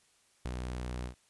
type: tone with ADSR envelope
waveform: sawtooth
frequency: 61.74 Hz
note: B1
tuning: in tune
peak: -30 dBFS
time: 0.45-1.15 s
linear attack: 5 ms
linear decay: 42 ms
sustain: -2 dB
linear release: 100 ms
effects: white hiss -68 dBFS RMS until 1.29 s + resampled to 24000 Hz